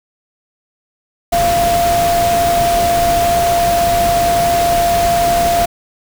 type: tone in noise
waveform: sine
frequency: 690 Hz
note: F5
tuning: 21 cents flat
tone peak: -11 dBFS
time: 1.32-5.66 s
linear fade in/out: 10 ms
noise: pink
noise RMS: -20 dBFS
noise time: 1.32-5.66 s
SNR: +6 dB
effects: none